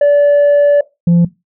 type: tone pair in turn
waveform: sine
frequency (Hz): 578 / 171.84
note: D5 / F3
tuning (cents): -28 / -28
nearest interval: octave + major sixth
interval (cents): 2100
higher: first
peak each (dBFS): -3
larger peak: neither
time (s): 0.01-0.81 / 1.07-1.25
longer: first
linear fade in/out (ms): 5
effects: noise-tail reverb RT60 0.2 s tail -18 dB re dry + tanh soft clip ceiling -5 dBFS